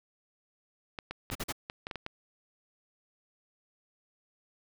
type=clicks; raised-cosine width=0.3 ms; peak=-21 dBFS; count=9; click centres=0.988 / 1.11 / 1.301 / 1.507 / 1.699 / 1.869 / 1.912 / 1.957 / 2.064 s
type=noise bursts; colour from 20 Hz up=pink; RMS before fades=-35 dBFS; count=3; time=1.31-1.525 s; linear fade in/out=10 ms; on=43 ms; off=43 ms
effects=none